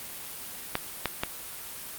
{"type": "clicks", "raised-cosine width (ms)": 0.3, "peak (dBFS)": -9, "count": 3, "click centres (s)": [0.754, 1.057, 1.235], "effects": ["white hiss -40 dBFS RMS until 1.98 s", "Opus 32 kbps"]}